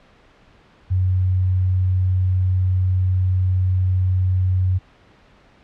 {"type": "tone", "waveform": "sine", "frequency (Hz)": 92.5, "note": "F#2", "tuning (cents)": 0, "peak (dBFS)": -15, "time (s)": [0.9, 4.79], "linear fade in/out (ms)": 20, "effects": ["pink hiss -52 dBFS RMS until 5.63 s", "low-pass 3000 Hz 12 dB/octave"]}